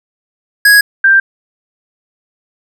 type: tone pair in turn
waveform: square / sine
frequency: 1661.2 / 1578.1 Hz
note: G#6 / G6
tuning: 0 / +11 cents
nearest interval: minor second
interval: 89 cents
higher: first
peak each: -4 dBFS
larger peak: neither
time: 0.65-0.81 / 1.04-1.2 s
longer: neither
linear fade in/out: 5 ms
effects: none